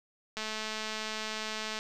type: click train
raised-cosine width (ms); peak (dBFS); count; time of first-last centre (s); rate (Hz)
0.2; -19; 309; 0.37-1.789; 217
effects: none